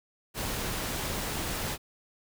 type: noise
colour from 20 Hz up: pink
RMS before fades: -33 dBFS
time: 0.34-1.78 s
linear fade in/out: 50 ms
effects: none